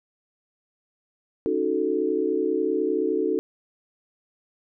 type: chord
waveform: sine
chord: D# half-diminished seventh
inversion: third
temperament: equal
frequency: 277.2 / 311.1 / 370 / 440 Hz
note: C#4 / D#4 / F#4 / A4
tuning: 0 / 0 / 0 / 0 cents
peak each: -31 / -27 / -26 / -25 dBFS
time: 1.46-3.39 s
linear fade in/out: 0 ms
effects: none